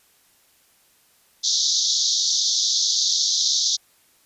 white band-pass noise, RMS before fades -21 dBFS, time 1.43-3.77 s, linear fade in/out 20 ms, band 3500 to 6500 Hz, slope 96 dB/octave, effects white hiss -59 dBFS RMS until 4.25 s + resampled to 32000 Hz

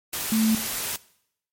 sine tone in noise, 220.5 Hz, A3, 4 cents sharp, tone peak -19 dBFS, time 0.32-0.55 s, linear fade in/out 2 ms, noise white, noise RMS -29 dBFS, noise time 0.13-0.96 s, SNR +7 dB, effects noise-tail reverb RT60 0.7 s tail -20 dB re dry + MP3 64 kbps

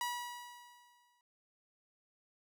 sawtooth tone with exponential decay, 969 Hz, B5, 33 cents flat, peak -30 dBFS, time 0.01-1.21 s, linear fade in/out 1 ms, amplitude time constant 260 ms, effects none

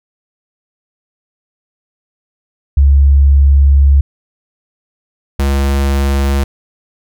sine / square tone pair in turn, 69.7 / 69.1 Hz, C#2 / C#2, +10 / -5 cents, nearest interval unison, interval 15 cents, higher first, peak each -4 / -11 dBFS, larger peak first, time 2.77-4.01 / 5.39-6.44 s, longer first, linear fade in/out 5 ms, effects none

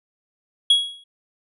triangle tone with exponential decay, 3325 Hz, G#7, 1 cent sharp, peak -8 dBFS, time 0.7-1.04 s, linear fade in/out 5 ms, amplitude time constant 73 ms, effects resampled to 32000 Hz

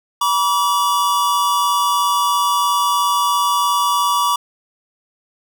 square tone pair together, 967 / 1150 Hz, B5 / D6, -37 / -37 cents, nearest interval minor third, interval 300 cents, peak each -19 / -17 dBFS, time 0.21-4.36 s, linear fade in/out 5 ms, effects none

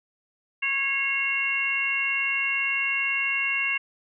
harmonic tone with a mistuned harmonic, 551 Hz, C#5, 11 cents flat, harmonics 2 / 3 / 4 / 5, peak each -37 / -33 / -26 / -26 dBFS, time 0.62-3.78 s, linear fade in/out 10 ms, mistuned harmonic 4, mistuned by -30 cents, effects none

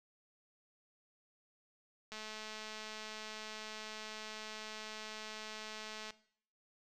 click train, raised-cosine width 0.2 ms, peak -29 dBFS, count 862, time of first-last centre 2.12-6.106 s, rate 216 Hz, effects noise-tail reverb RT60 0.6 s tail -18 dB re dry

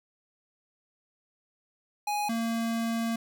square tone pair in turn, 830.6 / 228.9 Hz, G#5 / A#3, 0 / -31 cents, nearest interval octave + minor seventh, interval 2231 cents, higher first, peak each -28 dBFS, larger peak neither, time 2.07-2.29 / 2.29-3.16 s, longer second, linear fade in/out 5 ms, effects none

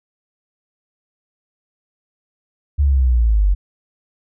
sine linear sweep, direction down, 73.42 to 45.75 Hz, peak -11 dBFS, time 2.78-3.55 s, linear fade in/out 20 ms, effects none

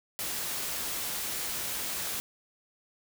white noise, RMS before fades -34 dBFS, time 0.19-2.2 s, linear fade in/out 0 ms, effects none

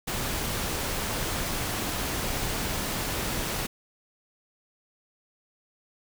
pink noise, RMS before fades -30 dBFS, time 0.07-3.67 s, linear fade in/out 10 ms, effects none

